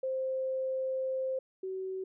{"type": "tone pair in turn", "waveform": "sine", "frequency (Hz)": [524, 378], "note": ["C5", "F#4"], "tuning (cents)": [2, 37], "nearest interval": "tritone", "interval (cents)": 565, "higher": "first", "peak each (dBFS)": [-30, -34], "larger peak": "first", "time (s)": [[0.03, 1.39], [1.63, 2.04]], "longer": "first", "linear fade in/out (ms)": 5, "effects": []}